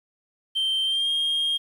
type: tone with pitch glide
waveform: sine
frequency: 3131 to 3230 Hz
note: G7 to G#7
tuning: -3 to -49 cents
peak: -19 dBFS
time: 0.55-1.58 s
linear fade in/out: 20 ms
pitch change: +54 cents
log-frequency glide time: 0.84-1.09 s
effects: tanh soft clip ceiling -20 dBFS + 9-bit